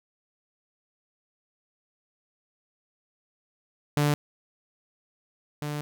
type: tone pair in turn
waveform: sawtooth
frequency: 146.83 / 148.02 Hz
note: D3 / D3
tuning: 0 / +14 cents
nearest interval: unison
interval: 14 cents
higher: second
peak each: -17 / -26 dBFS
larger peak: first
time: 3.97-4.14 / 5.62-5.81 s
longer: second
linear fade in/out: 0 ms
effects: none